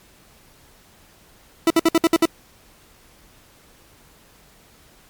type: tone bursts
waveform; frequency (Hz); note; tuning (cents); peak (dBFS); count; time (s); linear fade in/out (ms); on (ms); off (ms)
40% pulse; 329.6; E4; 0; -11; 7; 1.67-2.255; 2; 33; 59
effects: pink hiss -52 dBFS RMS until 5.09 s + MP3 96 kbps